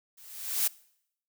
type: noise with level ramp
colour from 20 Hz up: blue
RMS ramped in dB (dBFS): -54 to -24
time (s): 0.17-0.68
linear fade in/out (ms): 10
effects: noise-tail reverb RT60 0.7 s tail -22 dB re dry